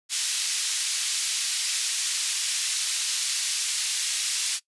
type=band-pass noise; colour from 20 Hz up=white; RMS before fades=-27 dBFS; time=0.09-4.6 s; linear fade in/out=50 ms; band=2900 to 8200 Hz; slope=12 dB/octave; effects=noise-tail reverb RT60 0.1 s tail -20 dB re dry + resampled to 24000 Hz